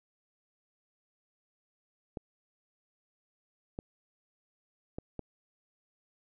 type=clicks; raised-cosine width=2 ms; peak=-24 dBFS; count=4; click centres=2.172 / 3.789 / 4.985 / 5.193 s; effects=none